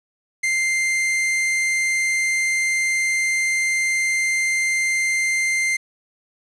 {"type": "tone", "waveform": "45% pulse", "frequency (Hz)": 2093, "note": "C7", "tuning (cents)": 0, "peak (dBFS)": -18, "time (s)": [0.43, 5.77], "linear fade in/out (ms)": 10, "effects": ["resampled to 24000 Hz", "8-bit"]}